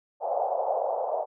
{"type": "band-pass noise", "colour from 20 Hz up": "white", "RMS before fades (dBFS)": -28, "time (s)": [0.2, 1.26], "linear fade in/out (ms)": 50, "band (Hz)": [520, 800], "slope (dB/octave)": 48, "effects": []}